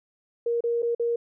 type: tone with dropouts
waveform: sine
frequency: 470 Hz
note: A#4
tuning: 14 cents sharp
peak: -22 dBFS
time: 0.46-1.16 s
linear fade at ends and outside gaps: 5 ms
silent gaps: 0.607-0.638 / 0.822-0.828 / 0.949-0.996 s
effects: none